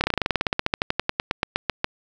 slowing click train, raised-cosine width 0.3 ms, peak -4 dBFS, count 26, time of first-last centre 0.01-1.844 s, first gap 29 ms, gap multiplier 1.07, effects none

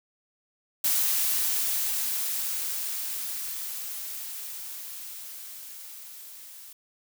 blue noise with level ramp, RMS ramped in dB -24 to -46 dBFS, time 0.84-6.73 s, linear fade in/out 5 ms, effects none

